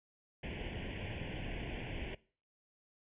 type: noise with comb filter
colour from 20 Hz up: pink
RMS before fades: -41 dBFS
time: 0.43-2.15 s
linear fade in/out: 5 ms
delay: 0.4 ms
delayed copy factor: +0.95
effects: noise-tail reverb RT60 0.4 s tail -20 dB re dry + resampled to 8000 Hz